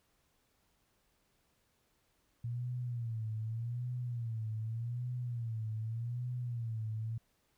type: tone with vibrato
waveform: sine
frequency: 116.54 Hz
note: A#2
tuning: in tune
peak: -35 dBFS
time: 2.44-7.18 s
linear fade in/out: 5 ms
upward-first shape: sine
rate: 0.84 Hz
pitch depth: 110 cents each way
effects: pink hiss -75 dBFS RMS until 7.57 s